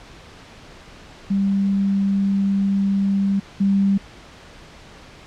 sine tone pair in turn, 197 / 197 Hz, G3 / G3, +9 / +9 cents, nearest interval unison, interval 0 cents, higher neither, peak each -16 / -14 dBFS, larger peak second, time 1.3-3.4 / 3.6-3.98 s, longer first, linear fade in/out 10 ms, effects pink hiss -43 dBFS RMS until 5.26 s + low-pass 5000 Hz 12 dB/octave

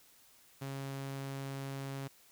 sawtooth tone, 136.7 Hz, C#3, 24 cents flat, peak -35 dBFS, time 0.61-2.08 s, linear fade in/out 10 ms, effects white hiss -63 dBFS RMS until 2.31 s

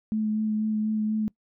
sine tone with vibrato, 215.5 Hz, A3, 36 cents flat, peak -23 dBFS, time 0.12-1.28 s, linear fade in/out 0 ms, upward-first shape sine, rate 4.1 Hz, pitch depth 14 cents each way, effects noise-tail reverb RT60 0.1 s tail -23 dB re dry

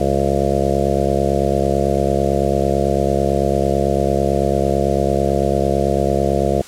harmonic tone, 69 Hz, C#2, 7 cents flat, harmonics 1 / 2 / 3 / 5 / 6 / 7 / 8 / 9 / 10, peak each -23 / -23 / -23 / -23 / -23 / -23 / -23 / -23 / -23 dBFS, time 0-6.62 s, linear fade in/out 5 ms, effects white hiss -38 dBFS RMS until 6.67 s + low-pass 9000 Hz 12 dB/octave

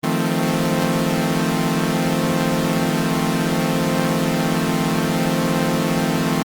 sawtooth chord, F dominant seventh, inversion third, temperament equal with one note detuned, 157.46 / 174.61 / 220 / 261.6 Hz, Eb3 / F3 / A3 / C4, +21 / 0 / 0 / 0 cents, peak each -19 dBFS, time 0.03-6.43 s, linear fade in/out 10 ms, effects Opus 24 kbps

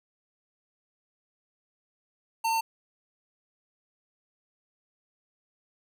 square tone, 903 Hz, A5, 45 cents sharp, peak -25 dBFS, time 2.44-2.61 s, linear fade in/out 10 ms, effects none

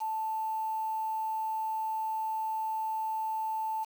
sine tone with quantisation, 880 Hz, A5, in tune, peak -30 dBFS, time 0-3.85 s, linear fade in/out 20 ms, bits 8, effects none

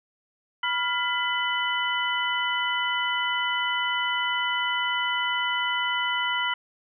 sine tone cluster, 979 / 1399 / 2005 / 2998 Hz, B5 / F6 / B6 / F#7, -15 / +3 / +26 / +22 cents, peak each -29 dBFS, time 0.63-6.54 s, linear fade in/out 5 ms, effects none

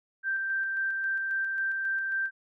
sine tone with tremolo, 1569 Hz, G6, 1 cent sharp, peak -26 dBFS, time 0.23-2.31 s, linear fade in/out 50 ms, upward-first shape square, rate 3.7 Hz, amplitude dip 25%, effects none

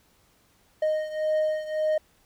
triangle beating tone pair, 619 / 620.8 Hz, D#5 / D#5, -9 / -4 cents, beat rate 1.8 Hz, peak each -23 / -27 dBFS, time 0.82-1.98 s, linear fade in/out 5 ms, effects pink hiss -63 dBFS RMS until 2.25 s

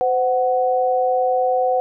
sine tone pair together, 513 / 742.8 Hz, C5 / F#5, -34 / +7 cents, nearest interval tritone, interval 641 cents, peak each -18 dBFS, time 0.01-1.8 s, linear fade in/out 0 ms, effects none

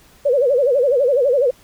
sine tone with vibrato, 527 Hz, C5, 12 cents sharp, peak -12 dBFS, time 0.25-1.51 s, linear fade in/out 10 ms, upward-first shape sine, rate 12 Hz, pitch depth 180 cents each way, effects pink hiss -50 dBFS RMS until 1.63 s

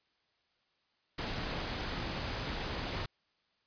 pink noise, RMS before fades -37 dBFS, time 1.18-3.06 s, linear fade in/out 5 ms, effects white hiss -75 dBFS RMS until 3.66 s + resampled to 11025 Hz

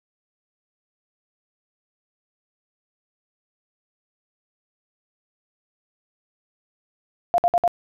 sine tone bursts, 698 Hz, F5, 1 cent flat, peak -14 dBFS, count 4, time 7.34-7.678 s, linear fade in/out 0 ms, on 41 ms, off 58 ms, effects none

